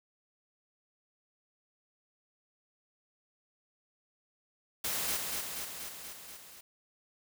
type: noise with echo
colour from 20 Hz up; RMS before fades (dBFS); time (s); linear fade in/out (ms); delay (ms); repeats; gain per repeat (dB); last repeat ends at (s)
white; -34; 4.84-5.17; 5; 240; 6; -3; 6.61
effects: none